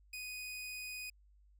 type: tone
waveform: sawtooth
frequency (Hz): 2489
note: D#7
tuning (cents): 0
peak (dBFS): -39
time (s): 0.13-1.1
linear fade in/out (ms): 5
effects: added 50 Hz sine -62 dBFS peak until 1.59 s